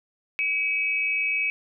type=tone pair together; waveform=sine; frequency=2282 / 2569 Hz; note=C#7 / E7; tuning=+50 / -45 cents; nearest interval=major second; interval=205 cents; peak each=-25 dBFS; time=0.39-1.5 s; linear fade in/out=0 ms; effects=none